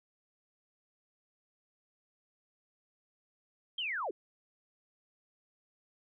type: linear sweep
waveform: sine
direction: down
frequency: 3250 to 318.5 Hz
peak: -33 dBFS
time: 3.78-4.11 s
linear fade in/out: 5 ms
effects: none